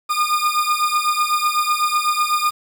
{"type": "beating tone pair", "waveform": "40% pulse", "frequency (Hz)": [1213, 1221], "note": ["D#6", "D#6"], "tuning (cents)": [-44, -33], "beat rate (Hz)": 8, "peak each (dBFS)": -19, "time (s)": [0.09, 2.51], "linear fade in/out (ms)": 20, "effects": ["7-bit"]}